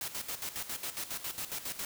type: noise with tremolo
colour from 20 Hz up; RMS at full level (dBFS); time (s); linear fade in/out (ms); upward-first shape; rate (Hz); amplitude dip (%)
white; -37; 0.01-1.85; 2; square; 7.3; 70
effects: none